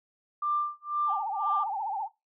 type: tone with tremolo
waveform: sine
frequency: 1187 Hz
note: D6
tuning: 18 cents sharp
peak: -23 dBFS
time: 0.42-1.64 s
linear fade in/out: 5 ms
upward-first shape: sine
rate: 2 Hz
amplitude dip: 100%
type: tone with vibrato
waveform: sine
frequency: 835 Hz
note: G#5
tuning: 9 cents sharp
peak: -29 dBFS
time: 1.06-2.09 s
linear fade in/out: 50 ms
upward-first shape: triangle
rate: 15 Hz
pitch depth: 180 cents each way
effects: noise-tail reverb RT60 0.2 s tail -18 dB re dry + tanh soft clip ceiling -15 dBFS